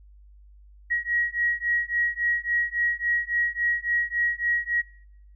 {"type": "beating tone pair", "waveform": "sine", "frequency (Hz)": [1900, 1903.6], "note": ["A#6", "A#6"], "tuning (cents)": [33, 36], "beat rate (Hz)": 3.6, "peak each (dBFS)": -26, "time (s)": [0.9, 4.82], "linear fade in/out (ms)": 20, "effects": ["noise-tail reverb RT60 0.8 s tail -25 dB re dry", "added 50 Hz sine -48 dBFS peak until 5.35 s"]}